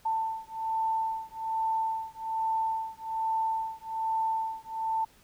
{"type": "beating tone pair", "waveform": "sine", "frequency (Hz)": [890, 891.2], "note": ["A5", "A5"], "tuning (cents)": [20, 22], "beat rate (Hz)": 1.2, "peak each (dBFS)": -31, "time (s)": [0.05, 5.05], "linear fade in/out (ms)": 10, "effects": ["pink hiss -60 dBFS RMS until 5.23 s"]}